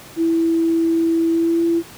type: tone with pitch glide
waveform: sine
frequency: 330 to 335.8 Hz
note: E4 to E4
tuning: +2 to +32 cents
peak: -14 dBFS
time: 0.16-1.83 s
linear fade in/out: 50 ms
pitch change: +30 cents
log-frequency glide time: 1.29-1.63 s
effects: pink hiss -40 dBFS RMS until 1.97 s + high-pass 80 Hz 12 dB/octave